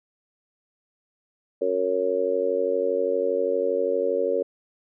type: harmonic tone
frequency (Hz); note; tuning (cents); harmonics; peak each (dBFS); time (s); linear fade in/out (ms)
92.5; F#2; 0; 3 / 4 / 5 / 6; -34 / -29 / -24 / -25; 1.61-4.43; 10
effects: none

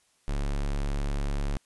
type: tone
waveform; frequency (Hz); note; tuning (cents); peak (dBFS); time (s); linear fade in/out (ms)
square; 35.33; C#1; +34; -27; 0.28-1.57; 0
effects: white hiss -67 dBFS RMS until 1.65 s + resampled to 24000 Hz

